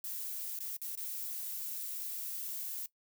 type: noise with dropouts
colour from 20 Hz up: violet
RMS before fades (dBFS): -40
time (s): 0.04-2.86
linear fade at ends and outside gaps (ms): 1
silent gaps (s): 0.589-0.604 / 0.767-0.816 / 0.953-0.974
effects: noise-tail reverb RT60 0.1 s tail -18 dB re dry

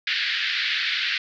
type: band-pass noise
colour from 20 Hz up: pink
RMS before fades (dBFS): -25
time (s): 0.07-1.18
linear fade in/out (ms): 2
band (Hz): 1600 to 4500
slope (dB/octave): 48
effects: none

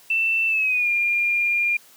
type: tone with pitch glide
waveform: sine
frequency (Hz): 2670 to 2406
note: E7 to D7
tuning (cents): +22 to +41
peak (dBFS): -18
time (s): 0.1-1.77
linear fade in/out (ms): 5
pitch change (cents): -181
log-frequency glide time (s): 0.47-0.89
effects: white hiss -51 dBFS RMS until 1.96 s + high-pass 150 Hz 12 dB/octave

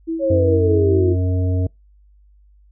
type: tone with tremolo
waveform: sine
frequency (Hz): 327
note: E4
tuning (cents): -14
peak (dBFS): -19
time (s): 0.07-1.13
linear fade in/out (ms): 20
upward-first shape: sine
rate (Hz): 4.8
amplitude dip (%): 55
type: exponential sweep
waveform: sine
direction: down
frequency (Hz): 560 to 346.4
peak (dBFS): -15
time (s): 0.19-1.16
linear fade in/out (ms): 50
type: harmonic tone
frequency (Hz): 91.6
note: F#2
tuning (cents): -17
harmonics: 1 / 3 / 5 / 7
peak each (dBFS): -16 / -26 / -30 / -33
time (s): 0.3-1.67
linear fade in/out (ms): 5
effects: noise-tail reverb RT60 0.2 s tail -26 dB re dry + added 50 Hz sine -48 dBFS peak until 2.71 s

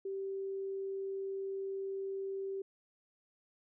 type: tone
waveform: sine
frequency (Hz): 388.9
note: G4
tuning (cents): -14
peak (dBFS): -36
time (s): 0.05-2.62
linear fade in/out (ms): 5
effects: none

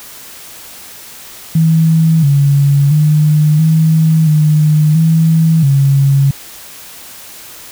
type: tone with pitch steps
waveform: sine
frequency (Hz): 161.5 / 141.2 / 151.7 / 159.5 / 152.5 / 161.8 / 138.3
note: E3 / C#3 / D#3 / D#3 / D#3 / E3 / C#3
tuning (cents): -35 / +32 / -44 / +43 / -34 / -32 / -4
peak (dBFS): -6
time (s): 1.55-6.31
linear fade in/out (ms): 5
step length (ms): 680
effects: white hiss -33 dBFS RMS until 7.71 s

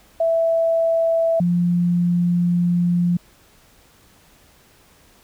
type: tone pair in turn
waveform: sine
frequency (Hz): 660 / 174.81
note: E5 / F3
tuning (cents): +2 / +2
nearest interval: octave + major seventh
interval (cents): 2300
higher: first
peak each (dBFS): -15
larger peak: neither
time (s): 0.2-1.4 / 1.4-3.17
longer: second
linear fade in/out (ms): 5
effects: pink hiss -53 dBFS RMS until 5.23 s

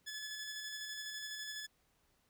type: tone with tremolo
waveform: 15% pulse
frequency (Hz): 1716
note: A6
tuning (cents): -44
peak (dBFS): -35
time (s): 0.06-1.67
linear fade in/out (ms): 20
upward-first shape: square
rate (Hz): 12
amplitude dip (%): 25
effects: pink hiss -75 dBFS RMS until 2.29 s

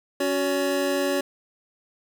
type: tone cluster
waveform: square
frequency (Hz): 278.1 / 370.3 / 566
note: C#4 / F#4 / C#5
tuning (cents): +6 / +1 / +36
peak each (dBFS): -28 / -28 / -26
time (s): 0.2-1.21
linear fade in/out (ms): 5
effects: none

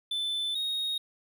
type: tone pair in turn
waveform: triangle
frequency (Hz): 3520 / 3742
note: A7 / A#7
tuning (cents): 0 / +6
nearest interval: minor second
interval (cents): 106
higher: second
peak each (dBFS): -27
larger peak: neither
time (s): 0.11-0.55 / 0.55-0.98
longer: first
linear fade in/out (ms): 5
effects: none

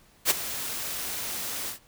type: noise with ADSR envelope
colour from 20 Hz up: white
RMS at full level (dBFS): -19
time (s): 0.25-1.79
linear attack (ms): 53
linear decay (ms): 19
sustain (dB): -14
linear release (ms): 110
effects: pink hiss -59 dBFS RMS until 1.87 s

